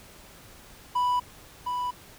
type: tone with echo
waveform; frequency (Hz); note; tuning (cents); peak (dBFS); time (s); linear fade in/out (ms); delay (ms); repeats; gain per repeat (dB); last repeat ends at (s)
triangle; 987.8; B5; 0; -20; 0.95-1.2; 10; 710; 1; -5; 1.91
effects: pink hiss -50 dBFS RMS until 2.18 s